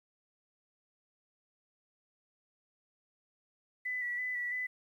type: tone with vibrato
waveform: sine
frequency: 1975.5 Hz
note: B6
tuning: in tune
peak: -33 dBFS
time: 3.85-4.67 s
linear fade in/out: 10 ms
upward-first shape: square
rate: 3 Hz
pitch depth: 23 cents each way
effects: 11-bit